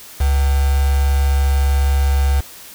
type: tone with quantisation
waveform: sine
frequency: 69.3 Hz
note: C#2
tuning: in tune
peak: -12 dBFS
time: 0.2-2.41 s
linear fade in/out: 10 ms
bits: 4
effects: white hiss -38 dBFS RMS until 2.74 s